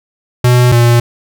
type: tone pair in turn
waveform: square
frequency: 123.47 / 118.98 Hz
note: B2 / A#2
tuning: 0 / +36 cents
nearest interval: minor second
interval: 64 cents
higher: first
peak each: -6 dBFS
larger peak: neither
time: 0.44-0.72 / 0.72-1 s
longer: neither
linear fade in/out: 5 ms
effects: none